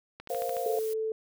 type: click train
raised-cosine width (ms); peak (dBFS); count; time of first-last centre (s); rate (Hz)
0.3; -26; 6; 0.2-0.568; 13.6
type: noise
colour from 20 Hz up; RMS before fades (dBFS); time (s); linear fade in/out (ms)
blue; -44; 0.29-0.94; 10
type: chord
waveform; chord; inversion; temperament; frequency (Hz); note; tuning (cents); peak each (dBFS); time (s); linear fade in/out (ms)
sine; Bb suspended second; none; equal; 466.2 / 523.3 / 698.5; Bb4 / C5 / F5; 0 / 0 / 0; -35 / -33 / -33; 0.3-0.79; 2
type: tone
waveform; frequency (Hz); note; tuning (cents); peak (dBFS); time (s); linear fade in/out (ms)
sine; 440; A4; 0; -28; 0.66-1.12; 2
effects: none